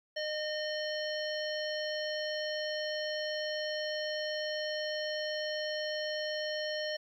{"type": "harmonic tone", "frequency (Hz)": 611, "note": "D#5", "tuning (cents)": -32, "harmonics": [1, 3, 5, 7, 9], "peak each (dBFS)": [-35, -40, -42, -43, -45], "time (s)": [0.16, 6.97], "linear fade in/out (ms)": 10, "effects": ["11-bit"]}